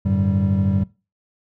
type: tone cluster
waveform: triangle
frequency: 94.2 / 106.9 / 146.2 / 193.9 Hz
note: F#2 / A2 / D3 / G3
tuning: +32 / -49 / -7 / -19 cents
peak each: -18 / -22 / -25 / -18 dBFS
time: 0.05-0.84 s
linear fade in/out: 10 ms
effects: noise-tail reverb RT60 0.3 s tail -21 dB re dry